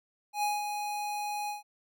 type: tone with ADSR envelope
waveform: square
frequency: 830.6 Hz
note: G#5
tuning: in tune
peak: -27 dBFS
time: 0.33-1.63 s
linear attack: 99 ms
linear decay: 190 ms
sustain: -6 dB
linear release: 140 ms
effects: none